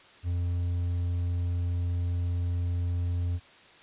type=tone; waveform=triangle; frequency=87.5 Hz; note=F2; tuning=4 cents sharp; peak=-24 dBFS; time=0.23-3.4 s; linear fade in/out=50 ms; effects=white hiss -54 dBFS RMS until 3.82 s + resampled to 8000 Hz